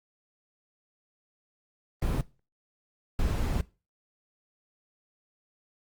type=noise bursts at uneven times; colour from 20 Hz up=brown; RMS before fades=-27 dBFS; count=2; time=2.02-2.21 / 3.19-3.61 s; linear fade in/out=2 ms; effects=noise-tail reverb RT60 0.3 s tail -20 dB re dry + Opus 24 kbps